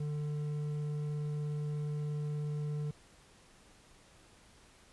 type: tone with hard clipping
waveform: triangle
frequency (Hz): 148.6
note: D3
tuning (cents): +21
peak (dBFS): -35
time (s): 0-2.91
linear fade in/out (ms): 5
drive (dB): 9
effects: pink hiss -61 dBFS RMS until 4.92 s + resampled to 24000 Hz